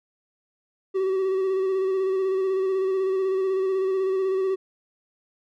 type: tone with vibrato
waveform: triangle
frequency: 380.8 Hz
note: F#4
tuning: 50 cents sharp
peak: -19 dBFS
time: 0.94-4.56 s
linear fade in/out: 20 ms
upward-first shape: square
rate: 16 Hz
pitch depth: 23 cents each way
effects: none